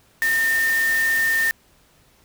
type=tone in noise; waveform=sine; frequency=1814 Hz; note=A#6; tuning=48 cents flat; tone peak=-17 dBFS; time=0.22-1.51 s; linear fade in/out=0 ms; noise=white; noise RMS=-30 dBFS; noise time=0.22-1.51 s; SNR=+10 dB; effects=pink hiss -57 dBFS RMS until 2.24 s